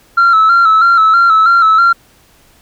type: tone with vibrato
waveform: sine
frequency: 1340 Hz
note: E6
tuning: 28 cents sharp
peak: -3 dBFS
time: 0.17-1.93 s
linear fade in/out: 10 ms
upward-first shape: square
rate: 3.1 Hz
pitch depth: 48 cents each way
effects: tanh soft clip ceiling -3 dBFS + pink hiss -48 dBFS RMS until 2.61 s